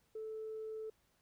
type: tone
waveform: sine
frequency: 437.8 Hz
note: A4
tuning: 9 cents flat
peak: -40 dBFS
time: 0.15-0.9 s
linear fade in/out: 5 ms
effects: tanh soft clip ceiling -37 dBFS + pink hiss -75 dBFS RMS until 1.21 s